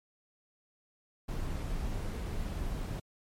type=noise; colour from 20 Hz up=brown; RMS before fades=-35 dBFS; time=1.28-3 s; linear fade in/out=10 ms; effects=MP3 64 kbps